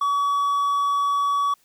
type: tone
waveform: triangle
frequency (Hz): 1135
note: C#6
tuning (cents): +41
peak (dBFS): -17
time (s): 0.01-1.54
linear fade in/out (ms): 5
effects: white hiss -62 dBFS RMS until 1.64 s